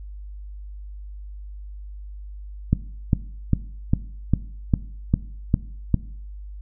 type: click train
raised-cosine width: 5 ms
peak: -4 dBFS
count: 9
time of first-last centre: 2.73-5.943 s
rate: 2.49 Hz
effects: noise-tail reverb RT60 0.6 s tail -18 dB re dry + added 50 Hz sine -34 dBFS peak until 6.61 s